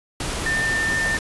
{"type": "tone in noise", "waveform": "sine", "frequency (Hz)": 1797, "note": "A6", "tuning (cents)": 36, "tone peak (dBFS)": -20, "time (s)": [0.46, 1.17], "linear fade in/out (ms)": 2, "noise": "pink", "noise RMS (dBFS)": -27, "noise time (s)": [0.2, 1.19], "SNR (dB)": 4, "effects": ["resampled to 24000 Hz"]}